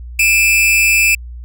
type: tone pair together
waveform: 45% pulse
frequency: 2400 / 2620 Hz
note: D7 / E7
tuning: +37 / -11 cents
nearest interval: major second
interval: 152 cents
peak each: -12 / -12 dBFS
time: 0.19-1.15 s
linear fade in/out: 5 ms
effects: added 60 Hz sine -27 dBFS peak until 1.44 s